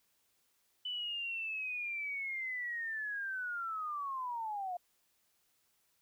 sine linear sweep, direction down, 3001 to 698.5 Hz, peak -36 dBFS, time 0.85-4.77 s, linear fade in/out 5 ms, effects white hiss -75 dBFS RMS until 6.01 s

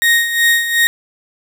35% pulse tone with tremolo, 1864.7 Hz, A#6, in tune, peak -7 dBFS, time 0.02-0.87 s, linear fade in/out 0 ms, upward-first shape sine, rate 2.7 Hz, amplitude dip 65%, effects none

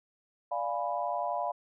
sine chord, D diminished seventh, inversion none, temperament equal, 587.3 / 698.5 / 830.6 / 987.8 Hz, D5 / F5 / Ab5 / Cb6, 0 / 0 / 0 / 0 cents, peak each -36 / -33 / -37 / -35 dBFS, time 0.51-1.52 s, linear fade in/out 10 ms, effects none

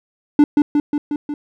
triangle tone with echo, 293.7 Hz, D4, in tune, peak -4 dBFS, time 0.39-0.44 s, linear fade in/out 2 ms, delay 180 ms, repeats 5, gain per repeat -3 dB, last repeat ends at 1.34 s, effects none

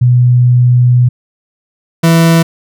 sine / 40% pulse tone pair in turn, 123.47 / 165.38 Hz, B2 / E3, 0 / +6 cents, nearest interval perfect fourth, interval 506 cents, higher second, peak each -4 dBFS, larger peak neither, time 0.01-1.09 / 2.03-2.43 s, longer first, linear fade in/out 10 ms, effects none

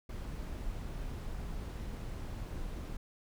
brown noise, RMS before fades -40 dBFS, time 0.09-2.97 s, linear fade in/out 5 ms, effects none

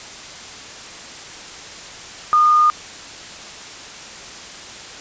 sine tone with quantisation, 1221 Hz, D#6, 33 cents flat, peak -10 dBFS, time 2.33-2.7 s, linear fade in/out 0 ms, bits 6, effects white hiss -35 dBFS RMS until 5 s + resampled to 16000 Hz

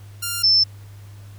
5% pulse / sine tone pair in turn, 1396.9 / 5303 Hz, F6 / E8, 0 / +9 cents, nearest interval octave + major seventh, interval 2309 cents, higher second, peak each -12 dBFS, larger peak neither, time 0.22-0.43 / 0.43-0.64 s, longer neither, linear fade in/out 10 ms, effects added 101 Hz sine -38 dBFS peak until 1.38 s + pink hiss -52 dBFS RMS until 1.38 s

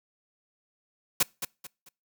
white noise with echo, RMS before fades -22 dBFS, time 1.2-1.23 s, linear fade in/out 5 ms, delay 220 ms, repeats 3, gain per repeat -10 dB, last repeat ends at 1.89 s, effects noise-tail reverb RT60 0.3 s tail -26 dB re dry

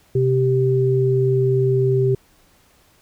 sine tone pair together, 128.95 / 390 Hz, C3 / G4, -25 / -9 cents, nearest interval octave + perfect fifth, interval 1916 cents, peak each -17 dBFS, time 0.15-2.15 s, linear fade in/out 5 ms, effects pink hiss -56 dBFS RMS until 3.01 s

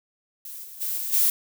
violet noise with level steps, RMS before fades -38 / -42 / -28 / -30 / -20 dBFS, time 0.45-1.3 s, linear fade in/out 2 ms, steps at 0.63 / 0.8 / 0.96 / 1.12 s, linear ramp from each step 20 ms, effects none

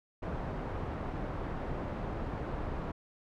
pink low-pass noise, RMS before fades -37 dBFS, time 0.22-2.92 s, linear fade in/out 10 ms, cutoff 1100 Hz, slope 12 dB/octave, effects none

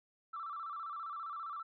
sine tone with vibrato, 1244.5 Hz, D#6, in tune, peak -39 dBFS, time 0.33-1.63 s, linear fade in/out 10 ms, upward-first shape square, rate 15 Hz, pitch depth 110 cents each way, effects tanh soft clip ceiling -35 dBFS

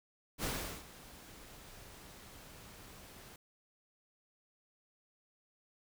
pink noise with ADSR envelope, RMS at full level -36 dBFS, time 0.38-3.36 s, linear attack 60 ms, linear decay 390 ms, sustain -18 dB, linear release 3 ms, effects none

